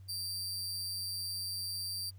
sawtooth tone with amplitude modulation, 4700 Hz, D8, 1 cent sharp, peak -31 dBFS, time 0.08-2.11 s, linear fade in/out 20 ms, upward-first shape sine, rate 182 Hz, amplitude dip 55%, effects added 95 Hz sine -49 dBFS peak until 2.18 s + pink hiss -72 dBFS RMS until 2.18 s

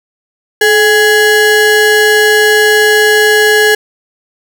square ring-modulated tone, 622.3 Hz, D#5, in tune, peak -3 dBFS, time 0.61-3.75 s, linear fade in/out 5 ms, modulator 1050 Hz, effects none

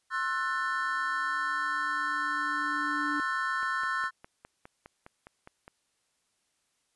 triangle chord, F# half-diminished seventh, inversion second, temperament just, 1065.6 / 1332 / 1480 / 1776 Hz, C6 / E6 / F#6 / A6, +31 / +18 / 0 / +16 cents, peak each -32 dBFS, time 0.1-4.11 s, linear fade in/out 50 ms
triangle tone with exponential growth, 293.7 Hz, D4, in tune, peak -30 dBFS, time 0.21-3.2 s, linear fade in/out 0 ms, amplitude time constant 650 ms
click train, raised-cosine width 0.5 ms, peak -31 dBFS, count 11, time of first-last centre 3.63-5.679 s, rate 4.88 Hz
effects white hiss -75 dBFS RMS until 6.95 s + resampled to 24000 Hz

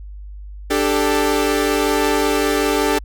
sawtooth chord, D suspended fourth, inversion none, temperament equal with one note detuned, 293.7 / 394.7 / 440 Hz, D4 / G4 / A4, 0 / +12 / 0 cents, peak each -16 dBFS, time 0.7-2.99 s, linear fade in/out 10 ms, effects added 50 Hz sine -31 dBFS peak until 3.04 s

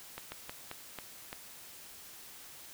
slowing click train, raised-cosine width 0.3 ms, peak -24 dBFS, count 6, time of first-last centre 0.18-1.329 s, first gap 140 ms, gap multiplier 1.25, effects white hiss -51 dBFS RMS until 2.73 s

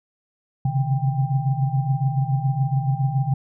sine tone cluster, 130.9 / 138 / 156.3 / 791 Hz, C3 / C#3 / D#3 / G5, +1 / -7 / +8 / +15 cents, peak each -22 / -22 / -29 / -31 dBFS, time 0.65-3.34 s, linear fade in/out 5 ms, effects none

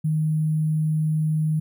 sine tone with sample-and-hold, 155.56 Hz, D#3, in tune, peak -19 dBFS, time 0.04-1.6 s, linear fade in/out 10 ms, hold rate 11025 Hz, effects none

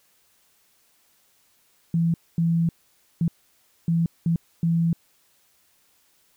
sine tone bursts at uneven times, 166.9 Hz, E3, 22 cents sharp, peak -18 dBFS, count 6, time 1.94-2.14 / 2.38-2.69 / 3.21-3.28 / 3.88-4.06 / 4.26-4.36 / 4.63-4.93 s, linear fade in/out 2 ms, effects white hiss -63 dBFS RMS until 6.36 s

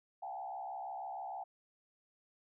sine tone with frequency modulation, 780 Hz, G5, 9 cents flat, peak -40 dBFS, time 0.22-1.44 s, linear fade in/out 10 ms, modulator 66.3 Hz, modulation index 1.3, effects none

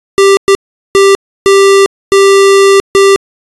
square tone bursts at uneven times, 393.3 Hz, G4, 6 cents sharp, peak -3 dBFS, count 6, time 0.18-0.37 / 0.48-0.55 / 0.95-1.15 / 1.46-1.86 / 2.12-2.8 / 2.95-3.16 s, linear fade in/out 0 ms, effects resampled to 24000 Hz

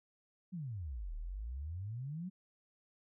sine exponential two-way sweep, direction down then up, 193.1 to 36.54 to 193.1 Hz, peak -39 dBFS, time 0.52-2.3 s, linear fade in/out 20 ms, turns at 1.15 s, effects none

